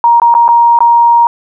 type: tone with dropouts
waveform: sine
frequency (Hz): 940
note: A#5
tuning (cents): +14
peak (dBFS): -3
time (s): 0.04-1.27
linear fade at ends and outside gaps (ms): 1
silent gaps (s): 0.199-0.218 / 0.341-0.35 / 0.48-0.488 / 0.789-0.805
effects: none